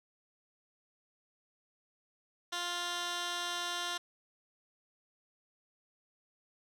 15% pulse tone with band-pass filter, 350.1 Hz, F4, 4 cents sharp, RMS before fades -37 dBFS, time 2.52-3.98 s, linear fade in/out 10 ms, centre 3700 Hz, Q 0.87, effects none

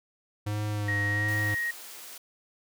square tone with vibrato, 103.83 Hz, G#2, in tune, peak -29 dBFS, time 0.46-1.55 s, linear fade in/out 10 ms, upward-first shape sine, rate 1.4 Hz, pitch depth 28 cents each way
sine tone, 1881 Hz, A#6, 15 cents sharp, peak -27 dBFS, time 0.88-1.71 s, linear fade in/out 5 ms
white high-pass noise, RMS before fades -44 dBFS, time 1.28-2.18 s, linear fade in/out 5 ms, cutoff 330 Hz, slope 12 dB/octave
effects none

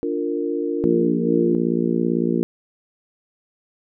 sine chord, Bb major, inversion first, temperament equal with one note detuned, 293.7 / 349.2 / 460.8 Hz, D4 / F4 / Bb4, 0 / 0 / -20 cents, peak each -25 dBFS, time 0.03-1.55 s, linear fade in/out 0 ms
harmonic tone, 57.9 Hz, A#1, 11 cents flat, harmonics 3 / 4 / 5 / 6 / 7 / 8, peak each -24 / -22 / -27 / -23 / -28 / -29 dBFS, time 0.84-2.43 s, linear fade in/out 0 ms
effects none

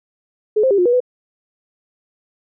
sine tone with pitch steps, 426.3 / 524 / 399.8 / 357.3 / 483 / 499.1 Hz, G#4 / C5 / G4 / F4 / B4 / B4, +45 / +2 / +34 / +40 / -39 / +18 cents, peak -11 dBFS, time 0.56-1.004 s, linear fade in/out 10 ms, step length 74 ms, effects none

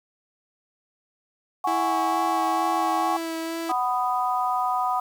sine chord, F# suspended second, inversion none, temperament equal with one note detuned, 740 / 826.8 / 1108.7 Hz, F#5 / G#5 / C#6, 0 / -8 / 0 cents, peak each -26 dBFS, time 1.64-3.17 s, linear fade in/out 5 ms
sawtooth tone with vibrato, 328.6 Hz, E4, 5 cents flat, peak -24 dBFS, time 1.67-3.72 s, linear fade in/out 5 ms, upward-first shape sine, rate 2.2 Hz, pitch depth 15 cents each way
harmonic tone, 248.2 Hz, B3, 9 cents sharp, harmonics 3 / 4 / 5, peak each -25 / -26 / -27 dBFS, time 3.69-5 s, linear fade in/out 5 ms
effects 8-bit

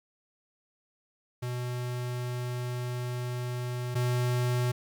square tone pair in turn, 123.47 / 123.47 Hz, B2 / B2, 0 / 0 cents, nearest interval unison, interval 0 cents, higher neither, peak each -32 / -26 dBFS, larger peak second, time 1.42-3.95 / 3.95-4.72 s, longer first, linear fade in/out 10 ms, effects 11-bit

